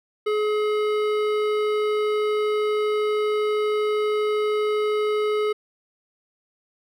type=tone with hard clipping; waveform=sine; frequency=423.7 Hz; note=G#4; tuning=35 cents sharp; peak=-22 dBFS; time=0.26-5.53 s; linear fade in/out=10 ms; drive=14 dB; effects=none